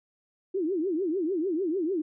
sine tone with vibrato, 349.2 Hz, F4, in tune, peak -25 dBFS, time 0.54-2.02 s, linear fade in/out 10 ms, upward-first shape triangle, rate 6.7 Hz, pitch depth 280 cents each way, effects none

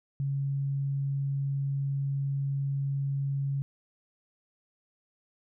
sine tone, 138.59 Hz, C#3, in tune, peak -27 dBFS, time 0.2-3.62 s, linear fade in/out 0 ms, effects none

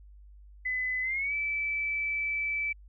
sine tone with pitch glide, 2014 to 2313 Hz, B6 to D7, +33 to -27 cents, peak -28 dBFS, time 0.65-2.73 s, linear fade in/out 10 ms, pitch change +240 cents, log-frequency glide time 1.02-1.34 s, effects added 50 Hz sine -49 dBFS peak until 2.88 s

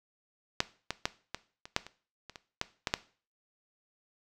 clicks, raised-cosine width 0.2 ms, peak -7 / -14 / -10 / -17 / -27 / -8 / -27 / -27 / -26 / -12 / -12 / -8 dBFS, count 12, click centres 0.604 / 0.906 / 1.055 / 1.346 / 1.655 / 1.764 / 1.866 / 2.297 / 2.358 / 2.614 / 2.872 / 2.939 s, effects noise-tail reverb RT60 0.4 s tail -17 dB re dry

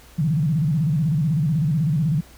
sine tone with vibrato, 153.3 Hz, D#3, 25 cents flat, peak -17 dBFS, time 0.18-2.21 s, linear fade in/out 10 ms, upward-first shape square, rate 16 Hz, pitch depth 160 cents each way, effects added 60 Hz sine -47 dBFS peak until 2.37 s + pink hiss -49 dBFS RMS until 2.37 s

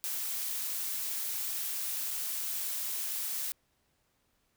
blue noise with dropouts, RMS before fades -35 dBFS, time 0.04-3.52 s, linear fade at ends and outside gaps 0 ms, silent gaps 2.107-2.111 s, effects pink hiss -74 dBFS RMS until 4.56 s

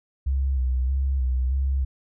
sine tone with vibrato, 65.41 Hz, C2, in tune, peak -20 dBFS, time 0.26-1.85 s, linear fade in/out 10 ms, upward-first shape square, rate 1.6 Hz, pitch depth 50 cents each way, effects none

